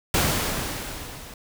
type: noise with level ramp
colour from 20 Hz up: pink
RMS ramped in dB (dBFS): -20 to -42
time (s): 0.14-1.34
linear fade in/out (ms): 2
effects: none